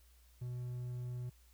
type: tone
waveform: triangle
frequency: 123.47 Hz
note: B2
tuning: in tune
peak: -37 dBFS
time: 0.41-1.3 s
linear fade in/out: 10 ms
effects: added 60 Hz sine -62 dBFS peak until 1.53 s + white hiss -70 dBFS RMS until 1.53 s